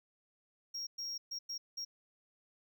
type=tone bursts at uneven times; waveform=triangle; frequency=5588 Hz; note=F8; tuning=in tune; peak=-37 dBFS; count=5; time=0.74-0.87 / 0.98-1.18 / 1.31-1.39 / 1.49-1.58 / 1.77-1.85 s; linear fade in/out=10 ms; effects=none